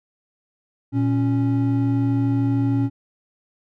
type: tone pair together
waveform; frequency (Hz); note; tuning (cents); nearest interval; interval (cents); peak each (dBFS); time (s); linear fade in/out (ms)
triangle; 116.8 / 277.3; A#2 / C#4; +4 / +1; octave + minor third; 1497; -18; 0.92-2.9; 50
effects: none